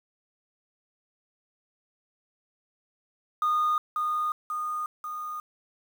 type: tone with echo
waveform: sine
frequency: 1227 Hz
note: D#6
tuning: 25 cents flat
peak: -20 dBFS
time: 3.42-3.78 s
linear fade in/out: 2 ms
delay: 540 ms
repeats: 3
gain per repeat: -4 dB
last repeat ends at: 5.4 s
effects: tanh soft clip ceiling -20 dBFS + 8-bit